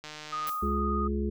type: click train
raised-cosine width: 0.2 ms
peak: -24 dBFS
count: 70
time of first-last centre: 0.04-0.494 s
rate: 152 Hz
type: tone with vibrato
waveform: sine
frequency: 1239 Hz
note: D#6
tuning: 8 cents flat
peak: -30 dBFS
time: 0.32-1.08 s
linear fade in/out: 10 ms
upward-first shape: square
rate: 19 Hz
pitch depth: 11 cents each way
type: noise with exponential decay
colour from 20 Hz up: violet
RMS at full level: -36 dBFS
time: 0.47-0.83 s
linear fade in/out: 2 ms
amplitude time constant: 78 ms
type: harmonic tone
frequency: 70.1 Hz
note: C#2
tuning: 20 cents sharp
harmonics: 1 / 3 / 5 / 6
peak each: -30 / -31 / -35 / -36 dBFS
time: 0.62-1.3 s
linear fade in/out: 10 ms
effects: none